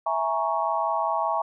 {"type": "chord", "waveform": "sine", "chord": "A# half-diminished seventh", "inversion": "second", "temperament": "equal with one note detuned", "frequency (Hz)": [659.3, 830.6, 935.6, 1108.7], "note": ["E5", "G#5", "A#5", "C#6"], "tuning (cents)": [0, 0, 6, 0], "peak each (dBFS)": -28, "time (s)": [0.06, 1.42], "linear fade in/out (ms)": 5, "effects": []}